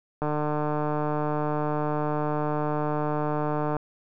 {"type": "click train", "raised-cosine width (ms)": 1, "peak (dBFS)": -14, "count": 533, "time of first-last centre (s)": [0.22, 3.767], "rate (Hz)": 150, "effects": []}